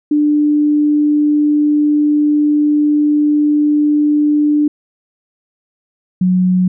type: tone pair in turn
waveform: sine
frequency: 297 / 183.12 Hz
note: D4 / F#3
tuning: +20 / -18 cents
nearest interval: minor sixth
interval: 838 cents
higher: first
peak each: -9 dBFS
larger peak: neither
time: 0.11-4.68 / 6.21-6.68 s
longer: first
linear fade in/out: 5 ms
effects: none